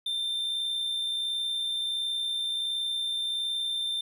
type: tone with amplitude modulation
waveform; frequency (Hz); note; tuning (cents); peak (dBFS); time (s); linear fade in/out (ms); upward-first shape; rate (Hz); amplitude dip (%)
triangle; 3581; A7; +30; -25; 0.06-4.01; 5; sine; 61.4; 30
effects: none